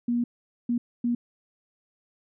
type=tone bursts at uneven times; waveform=sine; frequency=239.2 Hz; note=A#3; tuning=45 cents sharp; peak=-22 dBFS; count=3; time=0.08-0.24 / 0.69-0.78 / 1.04-1.15 s; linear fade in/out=5 ms; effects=none